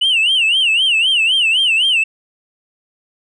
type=tone with vibrato; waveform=sine; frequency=2879 Hz; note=F#7; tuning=48 cents flat; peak=-9 dBFS; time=0.01-2.04 s; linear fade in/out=10 ms; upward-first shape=sine; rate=3.9 Hz; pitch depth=180 cents each way; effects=tanh soft clip ceiling -9 dBFS